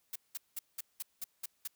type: noise bursts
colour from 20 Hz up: blue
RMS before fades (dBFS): -39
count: 8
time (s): 0.13-1.676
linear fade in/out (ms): 5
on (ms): 27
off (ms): 190
effects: white hiss -75 dBFS RMS until 1.75 s